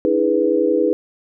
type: chord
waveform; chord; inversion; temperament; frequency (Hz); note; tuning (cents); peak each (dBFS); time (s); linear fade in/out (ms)
sine; E dominant seventh; third; equal with one note detuned; 293.7 / 323.8 / 415.3 / 493.9; D4 / E4 / G#4 / B4; 0 / -31 / 0 / 0; -23 / -19 / -19 / -18; 0.05-0.93; 0
effects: none